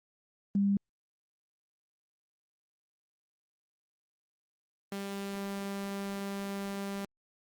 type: tone pair in turn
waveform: sine / sawtooth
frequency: 199.6 / 198.22 Hz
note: G3 / G3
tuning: +32 / +20 cents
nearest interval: unison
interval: 12 cents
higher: first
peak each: -24 / -31 dBFS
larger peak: first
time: 0.55-0.77 / 4.92-7.05 s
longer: second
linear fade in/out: 2 ms
effects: Opus 24 kbps